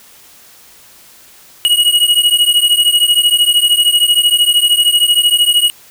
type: beating tone pair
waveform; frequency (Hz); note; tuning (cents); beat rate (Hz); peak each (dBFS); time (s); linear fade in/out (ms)
square; 2894 / 2907; F#7 / F#7; -39 / -31; 13; -12; 1.65-5.7; 0
effects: white hiss -42 dBFS RMS until 5.9 s